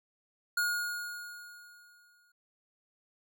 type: tone with exponential decay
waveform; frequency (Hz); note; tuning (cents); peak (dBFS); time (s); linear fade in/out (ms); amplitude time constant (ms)
square; 1436; F6; +48; -27; 0.57-2.32; 5; 380
effects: none